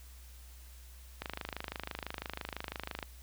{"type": "click train", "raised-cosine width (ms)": 0.3, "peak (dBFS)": -21, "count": 48, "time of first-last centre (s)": [1.22, 3.028], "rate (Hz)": 26, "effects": ["added 62 Hz sine -50 dBFS peak until 3.22 s", "white hiss -59 dBFS RMS until 3.22 s"]}